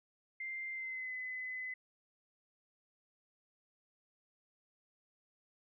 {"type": "tone with pitch glide", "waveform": "sine", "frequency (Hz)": [2093, 2021], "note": ["C7", "B6"], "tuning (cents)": [0, 39], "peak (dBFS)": -39, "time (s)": [0.4, 1.74], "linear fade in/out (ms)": 5, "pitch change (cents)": -61, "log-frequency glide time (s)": [0.72, 1.13], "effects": []}